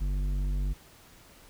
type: tone with tanh clipping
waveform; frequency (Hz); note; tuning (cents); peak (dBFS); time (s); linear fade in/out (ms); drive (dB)
sine; 48.04; G1; -34; -28; 0-0.74; 20; 11
effects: pink hiss -55 dBFS RMS until 1.49 s